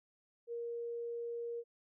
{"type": "tone", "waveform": "sine", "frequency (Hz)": 470, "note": "A#4", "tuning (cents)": 14, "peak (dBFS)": -38, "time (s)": [0.47, 1.64], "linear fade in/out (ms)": 50, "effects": []}